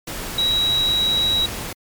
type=tone in noise; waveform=sine; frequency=3865 Hz; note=B7; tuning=38 cents flat; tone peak=-16 dBFS; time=0.38-1.46 s; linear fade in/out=5 ms; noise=pink; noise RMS=-29 dBFS; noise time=0.07-1.73 s; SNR=+10 dB; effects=MP3 96 kbps